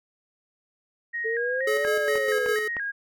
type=tone with vibrato; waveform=sine; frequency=1750 Hz; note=A6; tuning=10 cents flat; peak=-27 dBFS; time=1.13-2.92 s; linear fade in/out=20 ms; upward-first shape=square; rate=2.1 Hz; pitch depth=120 cents each way
type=exponential two-way sweep; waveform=sine; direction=up then down; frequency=440 to 612 to 471.2 Hz; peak=-26 dBFS; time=1.24-2.55 s; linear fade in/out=20 ms; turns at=1.95 s
type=tone with tremolo; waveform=square; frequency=428.1 Hz; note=A4; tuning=47 cents flat; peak=-24 dBFS; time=1.67-2.68 s; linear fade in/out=5 ms; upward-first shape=square; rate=4.9 Hz; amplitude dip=45%
type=click train; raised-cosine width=0.5 ms; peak=-19 dBFS; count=4; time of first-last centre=1.85-2.767 s; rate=3.27 Hz
effects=none